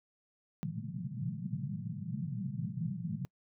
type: band-pass noise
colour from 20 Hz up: white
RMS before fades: -38 dBFS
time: 0.63-3.25 s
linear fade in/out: 0 ms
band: 110 to 210 Hz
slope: 96 dB/octave
effects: noise-tail reverb RT60 0.1 s tail -26 dB re dry